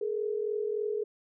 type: tone pair together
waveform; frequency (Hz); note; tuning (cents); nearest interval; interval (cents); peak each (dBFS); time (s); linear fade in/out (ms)
sine; 420 / 463.4; G#4 / A#4; +19 / -10; major second; 171; -30 / -34; 0.01-1.04; 5
effects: none